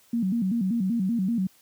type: tone with vibrato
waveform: sine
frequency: 209.7 Hz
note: G#3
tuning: 17 cents sharp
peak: -22 dBFS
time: 0.13-1.47 s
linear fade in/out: 5 ms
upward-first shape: square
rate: 5.2 Hz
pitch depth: 190 cents each way
effects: white hiss -59 dBFS RMS until 1.61 s + high-pass 60 Hz 12 dB/octave